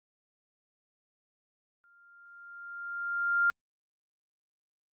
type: tone with exponential growth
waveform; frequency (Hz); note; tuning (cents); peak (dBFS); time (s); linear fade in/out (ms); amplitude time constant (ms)
sine; 1396.9; F6; 0; -21; 1.84-3.5; 0; 360
effects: Opus 48 kbps